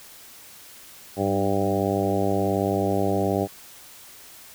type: harmonic tone with a mistuned harmonic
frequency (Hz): 98.7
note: G2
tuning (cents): +12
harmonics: 1 / 2 / 3 / 4 / 5 / 6 / 7 / 8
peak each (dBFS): -29 / -28 / -28 / -27 / -30 / -29 / -30 / -31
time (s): 1.16-3.48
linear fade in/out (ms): 50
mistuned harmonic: 2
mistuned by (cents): -24
effects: white hiss -46 dBFS RMS until 4.54 s